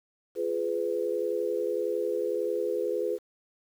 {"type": "tone cluster", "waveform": "sine", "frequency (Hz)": [348.2, 419.3, 501], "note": ["F4", "G#4", "B4"], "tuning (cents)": [-5, 17, 25], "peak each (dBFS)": [-33, -30, -30], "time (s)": [0.35, 3.19], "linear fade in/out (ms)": 50, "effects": ["9-bit"]}